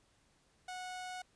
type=tone; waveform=sawtooth; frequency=734 Hz; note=F#5; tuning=14 cents flat; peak=-38 dBFS; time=0.68-1.22 s; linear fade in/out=5 ms; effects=pink hiss -71 dBFS RMS until 1.35 s + resampled to 22050 Hz